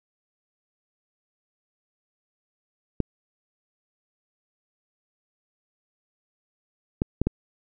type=clicks; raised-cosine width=3 ms; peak=-9 dBFS; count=4; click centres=3.003 / 7.019 / 7.216 / 7.27 s; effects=none